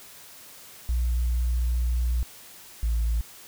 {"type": "tone pair in turn", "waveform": "sine", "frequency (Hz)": [60.1, 56.61], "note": ["B1", "A1"], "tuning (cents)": [-46, 50], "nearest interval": "minor second", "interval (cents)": 104, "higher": "first", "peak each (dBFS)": -20, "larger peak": "neither", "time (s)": [[0.89, 2.23], [2.83, 3.21]], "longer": "first", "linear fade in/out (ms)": 0, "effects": ["tanh soft clip ceiling -19 dBFS", "white hiss -47 dBFS RMS until 3.47 s"]}